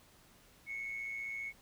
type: tone with amplitude modulation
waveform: sine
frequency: 2200 Hz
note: C#7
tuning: 14 cents flat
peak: -35 dBFS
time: 0.66-1.53 s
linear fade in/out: 50 ms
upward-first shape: sine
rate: 115 Hz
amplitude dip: 50%
effects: tanh soft clip ceiling -33 dBFS + pink hiss -63 dBFS RMS until 1.61 s